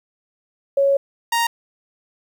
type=tone pair in turn; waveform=sine / sawtooth; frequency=554.4 / 932.4 Hz; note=C#5 / A#5; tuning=0 / 0 cents; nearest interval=major sixth; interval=900 cents; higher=second; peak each=-13 dBFS; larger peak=neither; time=0.77-0.97 / 1.32-1.47 s; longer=first; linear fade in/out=5 ms; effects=9-bit